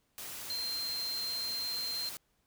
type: tone in noise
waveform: sine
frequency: 4158 Hz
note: C8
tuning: 12 cents flat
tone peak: -34 dBFS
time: 0.5-2.09 s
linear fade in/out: 0 ms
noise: white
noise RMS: -43 dBFS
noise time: 0.18-2.17 s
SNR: +6 dB
effects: pink hiss -75 dBFS RMS until 2.46 s